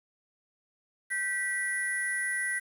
sine tone cluster, 1547 / 1951 / 10250 Hz, G6 / B6 / E9, -23 / -22 / -50 cents, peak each -35 / -29 / -36 dBFS, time 1.1-2.6 s, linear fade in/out 20 ms, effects tanh soft clip ceiling -21 dBFS + 9-bit

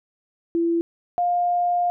sine tone pair in turn, 336.7 / 705.7 Hz, E4 / F5, +37 / +18 cents, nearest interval octave + minor second, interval 1281 cents, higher second, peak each -18 dBFS, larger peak neither, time 0.55-0.81 / 1.18-1.9 s, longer second, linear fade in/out 0 ms, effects none

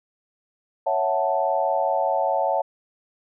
sine chord, F# minor seventh, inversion second, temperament equal, 554.4 / 659.3 / 740 / 880 Hz, C#5 / E5 / F#5 / A5, 0 / 0 / 0 / 0 cents, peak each -25 dBFS, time 0.86-2.62 s, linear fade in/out 10 ms, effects none

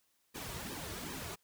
pink noise with flanger, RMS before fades -43 dBFS, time 0.34-1.36 s, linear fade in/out 20 ms, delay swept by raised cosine 1.4 to 3.9 ms, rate 2.6 Hz, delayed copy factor -0.9, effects white hiss -75 dBFS RMS until 1.43 s

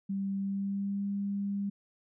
sine tone with pitch glide, 196 to 200 Hz, G3 to G3, 0 to +35 cents, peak -30 dBFS, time 0.09-1.7 s, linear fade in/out 10 ms, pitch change +35 cents, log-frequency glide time 0.37-1.04 s, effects none

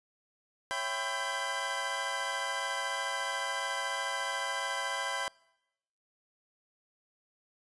25% pulse tone cluster, 552 / 663 / 793 / 1007 / 1572 Hz, C#5 / E5 / G5 / B5 / G6, -7 / +10 / +20 / +33 / +4 cents, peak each -38 / -38 / -37 / -32 / -34 dBFS, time 0.71-5.28 s, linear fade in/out 0 ms, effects noise-tail reverb RT60 0.9 s tail -25 dB re dry + resampled to 22050 Hz

